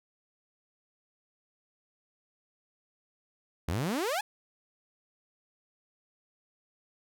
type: exponential sweep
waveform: sawtooth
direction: up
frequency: 72.9 to 880 Hz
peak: -25 dBFS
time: 3.68-4.21 s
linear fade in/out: 5 ms
effects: none